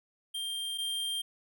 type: tone pair in turn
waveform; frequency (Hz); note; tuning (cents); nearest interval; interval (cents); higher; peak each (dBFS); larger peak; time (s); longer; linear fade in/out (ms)
square; 3183 / 3183; G7 / G7; +26 / +26; unison; 0; neither; -34 / -32; second; 0.34-0.78 / 0.78-1.22; neither; 10
effects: none